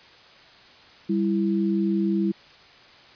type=tone pair together; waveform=sine; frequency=197.23 / 331.7 Hz; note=G3 / E4; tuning=+11 / +11 cents; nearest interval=major sixth; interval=900 cents; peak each=-22 / -24 dBFS; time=1.09-2.32 s; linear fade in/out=10 ms; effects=white hiss -50 dBFS RMS until 3.15 s + resampled to 11025 Hz